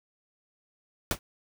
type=noise with exponential decay; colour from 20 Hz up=pink; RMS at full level=-22 dBFS; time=1.11-1.19 s; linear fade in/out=1 ms; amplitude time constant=17 ms; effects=none